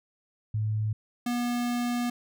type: tone pair in turn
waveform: sine / square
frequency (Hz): 107.7 / 241.8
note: A2 / B3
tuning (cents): -37 / -36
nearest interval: octave + major second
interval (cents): 1401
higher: second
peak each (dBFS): -25 / -27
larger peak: first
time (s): 0.54-0.93 / 1.26-2.1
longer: second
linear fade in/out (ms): 5
effects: none